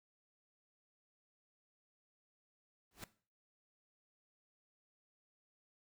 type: noise with exponential growth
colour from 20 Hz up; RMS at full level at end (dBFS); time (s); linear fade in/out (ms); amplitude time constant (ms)
pink; -44; 2.91-3.04; 2; 28
effects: noise-tail reverb RT60 0.4 s tail -17 dB re dry